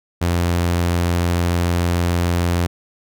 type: tone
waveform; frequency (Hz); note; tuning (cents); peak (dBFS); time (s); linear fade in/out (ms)
sawtooth; 86.7; F2; -12; -12; 0.21-2.67; 10
effects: none